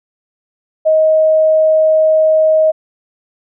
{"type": "tone", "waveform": "sine", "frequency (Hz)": 629, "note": "D#5", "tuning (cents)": 19, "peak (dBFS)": -7, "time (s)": [0.85, 2.72], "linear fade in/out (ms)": 20, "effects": []}